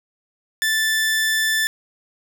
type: tone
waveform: sawtooth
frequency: 1760 Hz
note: A6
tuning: in tune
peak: -14 dBFS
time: 0.62-1.67 s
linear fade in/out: 0 ms
effects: none